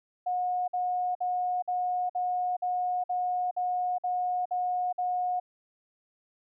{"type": "tone bursts", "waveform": "sine", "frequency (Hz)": 724, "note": "F#5", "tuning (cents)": -38, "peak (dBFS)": -26, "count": 11, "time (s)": [0.26, 5.4], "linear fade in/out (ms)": 10, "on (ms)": 420, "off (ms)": 52, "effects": []}